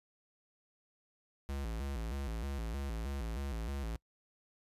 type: tone with vibrato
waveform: square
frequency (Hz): 62.2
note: B1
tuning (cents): +13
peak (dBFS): -37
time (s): 1.49-3.96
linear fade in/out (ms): 0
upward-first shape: square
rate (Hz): 3.2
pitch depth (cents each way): 190
effects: noise-tail reverb RT60 0.1 s tail -24 dB re dry + resampled to 32000 Hz